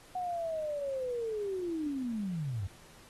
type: linear sweep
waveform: sine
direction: down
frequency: 740 to 87.31 Hz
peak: -32 dBFS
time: 0.15-2.67 s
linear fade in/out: 5 ms
effects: pink hiss -57 dBFS RMS until 3.09 s + AAC 32 kbps